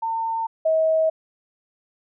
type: tone pair in turn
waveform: sine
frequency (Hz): 905 / 638.6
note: A5 / D#5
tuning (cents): +48 / +45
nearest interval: tritone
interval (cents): 603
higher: first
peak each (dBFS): -22 / -16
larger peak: second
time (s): 0.02-0.47 / 0.65-1.1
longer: neither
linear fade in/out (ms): 10
effects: none